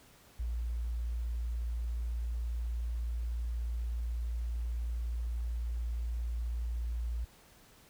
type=tone; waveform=sine; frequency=58.27 Hz; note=A#1; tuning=in tune; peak=-32 dBFS; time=0.39-7.25 s; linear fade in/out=10 ms; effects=pink hiss -60 dBFS RMS until 7.89 s